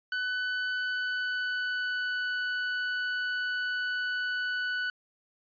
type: tone with pitch glide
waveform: 40% pulse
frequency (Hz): 1500 to 1487.9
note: F#6 to F#6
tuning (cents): +23 to +9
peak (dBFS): -28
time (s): 0.12-4.9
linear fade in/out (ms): 2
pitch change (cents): -14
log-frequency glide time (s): 0.58-2.39
effects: resampled to 11025 Hz